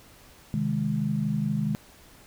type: chord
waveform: sine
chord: Ab major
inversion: first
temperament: equal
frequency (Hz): 130.81 / 155.56 / 207.7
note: C3 / Eb3 / Ab3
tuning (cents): 0 / 0 / 0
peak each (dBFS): -31 / -28 / -27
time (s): 0.54-1.75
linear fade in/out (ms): 0
effects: pink hiss -53 dBFS RMS until 2.26 s